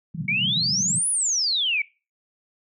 white band-pass noise, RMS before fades -31 dBFS, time 0.14-0.99 s, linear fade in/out 5 ms, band 120 to 200 Hz, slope 48 dB/octave
sine exponential two-way sweep, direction up then down, 2217 to 10400 to 2217 Hz, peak -20 dBFS, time 0.28-1.82 s, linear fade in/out 5 ms, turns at 1.09 s
effects noise-tail reverb RT60 0.3 s tail -20 dB re dry

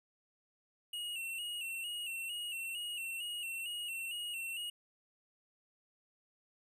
square tone with vibrato, 2794 Hz, F7, in tune, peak -39 dBFS, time 0.93-4.7 s, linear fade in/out 5 ms, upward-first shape square, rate 2.2 Hz, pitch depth 54 cents each way, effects none

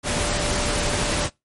sine tone in noise, 587.3 Hz, D5, in tune, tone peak -30 dBFS, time 0.03-1.3 s, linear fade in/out 50 ms, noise pink, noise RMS -23 dBFS, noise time 0.03-1.3 s, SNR -10 dB, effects noise-tail reverb RT60 0.2 s tail -23 dB re dry + MP3 48 kbps

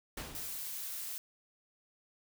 pink noise with exponential decay, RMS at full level -40 dBFS, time 0.17-0.86 s, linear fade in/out 5 ms, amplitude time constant 150 ms
blue noise, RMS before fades -41 dBFS, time 0.35-1.18 s, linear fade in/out 0 ms
effects none

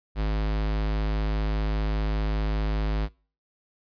square tone, 52.5 Hz, G#1, 19 cents sharp, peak -24 dBFS, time 0.15-3.09 s, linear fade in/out 50 ms, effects noise-tail reverb RT60 0.4 s tail -24 dB re dry + resampled to 11025 Hz

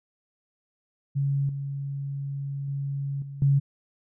sine tone with level steps, 139.4 Hz, C#3, 10 cents sharp, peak -22 / -29 / -27 / -35 / -17 dBFS, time 1.15-3.6 s, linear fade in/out 20 ms, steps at 1.49 / 2.68 / 3.22 / 3.42 s, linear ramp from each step 2 ms, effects none

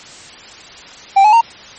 triangle tone with pitch steps, 784 / 850 / 921.6 Hz, G5 / G#5 / A#5, 0 / +40 / -20 cents, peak -3 dBFS, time 1.16-1.412 s, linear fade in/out 10 ms, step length 84 ms, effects white hiss -36 dBFS RMS until 1.78 s + MP3 32 kbps

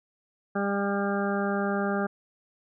harmonic tone, 200 Hz, G3, 35 cents sharp, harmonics 1 / 2 / 3 / 4 / 6 / 7 / 8, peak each -28 / -31 / -33 / -34 / -36 / -36 / -37 dBFS, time 0.55-2.07 s, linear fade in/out 10 ms, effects none

